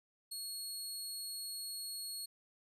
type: tone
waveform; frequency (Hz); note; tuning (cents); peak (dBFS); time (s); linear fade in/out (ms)
20% pulse; 4328; C#8; -42; -35; 0.31-2.26; 10
effects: resampled to 32000 Hz